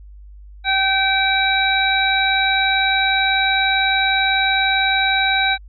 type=harmonic tone; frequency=773 Hz; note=G5; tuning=24 cents flat; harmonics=1 / 2 / 3 / 5; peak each=-20 / -20 / -20 / -20 dBFS; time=0.64-5.58 s; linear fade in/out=50 ms; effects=added 50 Hz sine -37 dBFS peak until 5.68 s